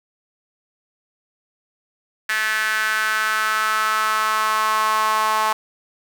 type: tone with high-pass filter sweep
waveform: sawtooth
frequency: 216.9 Hz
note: A3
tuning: 25 cents flat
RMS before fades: -20 dBFS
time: 2.29-5.53 s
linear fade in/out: 5 ms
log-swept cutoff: 1700 to 970 Hz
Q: 4.8
effects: none